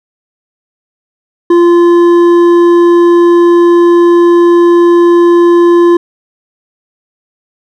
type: tone with hard clipping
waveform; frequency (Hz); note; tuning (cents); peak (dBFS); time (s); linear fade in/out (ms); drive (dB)
sine; 345.4; F4; -19; -4; 1.5-5.97; 5; 7
effects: none